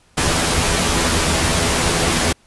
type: noise with comb filter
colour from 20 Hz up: pink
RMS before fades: -17 dBFS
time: 0.17-2.33 s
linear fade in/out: 10 ms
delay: 12 ms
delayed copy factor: +0.65
effects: pink hiss -55 dBFS RMS until 2.46 s + resampled to 24000 Hz